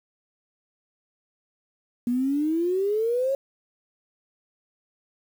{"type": "exponential sweep", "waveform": "sine", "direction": "up", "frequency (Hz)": [237.1, 554.4], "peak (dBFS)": -21, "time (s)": [2.07, 3.35], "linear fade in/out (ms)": 2, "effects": ["8-bit"]}